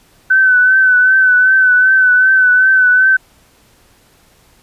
sine tone with vibrato, 1516 Hz, F#6, 42 cents sharp, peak -6 dBFS, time 0.3-3.17 s, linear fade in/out 10 ms, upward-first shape triangle, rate 2.6 Hz, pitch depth 44 cents each way, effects pink hiss -50 dBFS RMS until 4.62 s + resampled to 32000 Hz

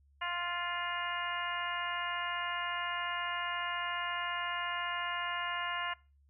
harmonic tone with a mistuned harmonic, 349.2 Hz, F4, in tune, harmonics 2 / 3 / 4 / 5 / 6 / 7 / 8, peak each -43 / -38 / -42 / -40 / -43 / -48 / -42 dBFS, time 0.21-5.94 s, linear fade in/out 10 ms, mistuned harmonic 8, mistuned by +31 cents, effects noise-tail reverb RT60 0.3 s tail -21 dB re dry + added 70 Hz sine -63 dBFS peak until 6.29 s

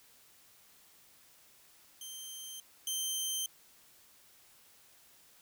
15% pulse tone pair in turn, 3136 / 3121 Hz, G7 / G7, 0 / -8 cents, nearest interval unison, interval 8 cents, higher first, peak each -36 / -26 dBFS, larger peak second, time 2.01-2.6 / 2.87-3.46 s, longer neither, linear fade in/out 2 ms, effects white hiss -62 dBFS RMS until 5.41 s

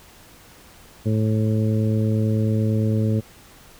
harmonic tone, 109 Hz, A2, 16 cents flat, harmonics 1 / 2 / 3 / 4 / 5, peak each -19 / -23 / -30 / -30 / -33 dBFS, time 1.05-3.21 s, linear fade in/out 20 ms, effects pink hiss -48 dBFS RMS until 3.79 s

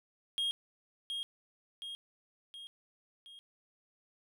triangle tone with echo, 3251 Hz, G#7, 38 cents flat, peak -29 dBFS, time 0.38-0.51 s, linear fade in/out 0 ms, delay 720 ms, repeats 4, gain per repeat -5 dB, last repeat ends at 3.39 s, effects none

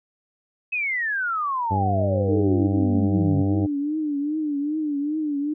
sine exponential sweep, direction down, 2592 to 138.59 Hz, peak -22 dBFS, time 0.72-3.42 s, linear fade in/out 10 ms
harmonic tone, 98 Hz, G2, in tune, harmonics 1 / 2 / 3 / 4 / 5 / 6 / 7 / 8, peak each -22 / -28 / -32 / -34 / -36 / -38 / -39 / -40 dBFS, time 1.7-3.67 s, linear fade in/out 20 ms
sine tone with vibrato, 297.3 Hz, D4, 21 cents sharp, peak -22 dBFS, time 2.28-5.54 s, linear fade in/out 10 ms, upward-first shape triangle, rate 2.5 Hz, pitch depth 110 cents each way
effects none

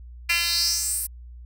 10% pulse tone with high-pass filter sweep, 341.7 Hz, F4, 38 cents flat, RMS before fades -24 dBFS, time 0.29-1.07 s, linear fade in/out 10 ms, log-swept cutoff 2500 to 11000 Hz, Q 4, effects added 60 Hz sine -39 dBFS peak until 1.45 s

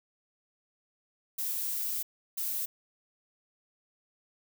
violet noise bursts at uneven times, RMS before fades -33 dBFS, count 2, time 1.38-2.03 / 2.37-2.66 s, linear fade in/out 10 ms, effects none

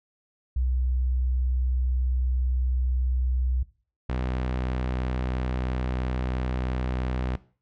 sine / sawtooth tone pair in turn, 63 / 63 Hz, B1 / B1, +35 / +35 cents, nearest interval unison, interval 0 cents, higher neither, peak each -22 dBFS, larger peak neither, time 0.56-3.63 / 4.09-7.36 s, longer second, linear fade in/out 5 ms, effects noise-tail reverb RT60 0.4 s tail -18 dB re dry + low-pass 3000 Hz 12 dB/octave

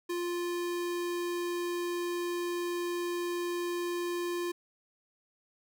square tone, 349.4 Hz, F4, 1 cent sharp, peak -32 dBFS, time 0.09-4.52 s, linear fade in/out 10 ms, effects none

